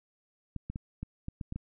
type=clicks; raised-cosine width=5 ms; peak=-24 dBFS; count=8; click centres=0.563 / 0.7 / 0.759 / 1.03 / 1.284 / 1.412 / 1.524 / 1.56 s; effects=none